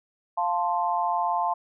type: chord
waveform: sine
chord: F major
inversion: none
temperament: equal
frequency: 698.5 / 880 / 1046.5 Hz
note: F5 / A5 / C6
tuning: 0 / 0 / 0 cents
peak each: -27 / -26 / -28 dBFS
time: 0.37-1.54 s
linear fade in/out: 10 ms
effects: none